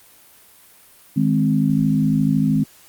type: chord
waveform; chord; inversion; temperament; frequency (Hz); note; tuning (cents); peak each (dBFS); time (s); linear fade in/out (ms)
sine; Ab major; second; equal; 155.56 / 207.7 / 261.6; Eb3 / Ab3 / C4; 0 / 0 / 0; -19; 1.16-2.64; 10
effects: white hiss -49 dBFS RMS until 2.88 s + Opus 32 kbps